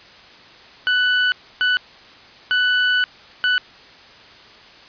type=tone bursts at uneven times; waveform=30% pulse; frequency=1490 Hz; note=F#6; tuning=12 cents sharp; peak=-12 dBFS; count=4; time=0.87-1.32 / 1.61-1.77 / 2.51-3.04 / 3.44-3.58 s; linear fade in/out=0 ms; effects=white hiss -44 dBFS RMS until 4.88 s + resampled to 11025 Hz